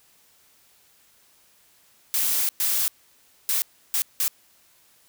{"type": "noise bursts at uneven times", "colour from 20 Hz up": "blue", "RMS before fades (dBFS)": -23, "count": 5, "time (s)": [[2.14, 2.49], [2.6, 2.88], [3.49, 3.62], [3.94, 4.02], [4.2, 4.28]], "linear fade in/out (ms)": 0, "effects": ["white hiss -59 dBFS RMS until 5.08 s"]}